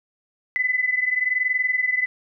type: tone pair together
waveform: sine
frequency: 2003 / 2024 Hz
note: B6 / B6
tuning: +24 / +42 cents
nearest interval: unison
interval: 18 cents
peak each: -21 / -24 dBFS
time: 0.56-2.06 s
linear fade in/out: 0 ms
effects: none